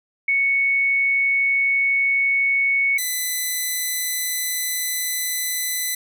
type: tone pair in turn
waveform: sine / 5% pulse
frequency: 2217 / 2004 Hz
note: C#7 / B6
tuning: 0 / +25 cents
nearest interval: major second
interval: 175 cents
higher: first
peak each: -16 / -12 dBFS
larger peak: second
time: 0.28-2.98 / 2.98-5.95 s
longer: second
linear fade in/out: 5 ms
effects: none